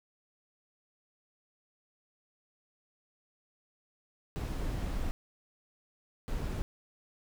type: noise bursts at uneven times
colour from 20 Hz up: brown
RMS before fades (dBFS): -34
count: 2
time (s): 4.36-5.11 / 6.28-6.62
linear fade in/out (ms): 0
effects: none